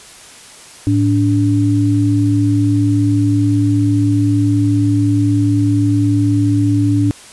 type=tone pair together; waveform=sine; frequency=108 / 289.2 Hz; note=A2 / D4; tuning=-32 / -27 cents; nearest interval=octave + perfect fourth; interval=1705 cents; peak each=-13 dBFS; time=0.87-7.11 s; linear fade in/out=0 ms; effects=white hiss -38 dBFS RMS until 7.32 s + resampled to 24000 Hz